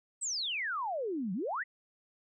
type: exponential two-way sweep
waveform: sine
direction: down then up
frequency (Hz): 8372 to 174.61 to 2083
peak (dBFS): -32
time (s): 0.21-1.64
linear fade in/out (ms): 20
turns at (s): 1.33
effects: none